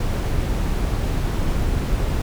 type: noise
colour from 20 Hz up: brown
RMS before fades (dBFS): -21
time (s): 0-2.22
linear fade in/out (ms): 5
effects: none